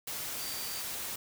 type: tone in noise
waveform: sine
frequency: 4658 Hz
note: D8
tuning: 15 cents flat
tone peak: -43 dBFS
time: 0.39-0.81 s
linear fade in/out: 5 ms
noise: white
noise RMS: -38 dBFS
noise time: 0.07-1.16 s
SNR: -8 dB
effects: none